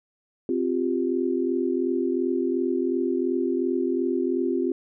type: chord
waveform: sine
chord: C suspended fourth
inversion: none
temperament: equal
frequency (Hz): 261.6 / 349.2 / 392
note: C4 / F4 / G4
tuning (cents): 0 / 0 / 0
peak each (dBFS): -26 / -25 / -28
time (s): 0.49-4.72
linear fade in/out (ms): 2
effects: none